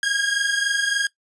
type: tone pair together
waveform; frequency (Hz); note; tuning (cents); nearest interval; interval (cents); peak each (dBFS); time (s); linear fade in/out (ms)
sawtooth; 1619 / 1642.5; G#6 / G#6; -45 / -20; unison; 25; -19; 0.03-1.07; 2
effects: noise-tail reverb RT60 0.1 s tail -19 dB re dry + resampled to 22050 Hz